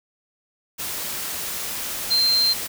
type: tone in noise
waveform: sine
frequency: 4152 Hz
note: C8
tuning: 14 cents flat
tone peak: -16 dBFS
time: 2.1-2.54 s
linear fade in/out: 20 ms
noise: white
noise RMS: -29 dBFS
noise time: 0.78-2.68 s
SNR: +10 dB
effects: none